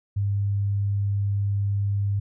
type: tone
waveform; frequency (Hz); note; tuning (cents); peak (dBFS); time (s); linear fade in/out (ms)
sine; 100.5; G2; +44; -21; 0.16-2.2; 10
effects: none